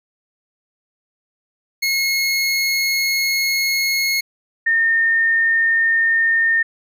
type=tone pair in turn; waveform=25% pulse / sine; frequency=2168 / 1823.1 Hz; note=C#7 / A#6; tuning=-39 / -39 cents; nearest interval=minor third; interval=300 cents; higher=first; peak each=-13 / -13 dBFS; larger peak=neither; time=1.82-4.21 / 4.66-6.63 s; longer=first; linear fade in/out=10 ms; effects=none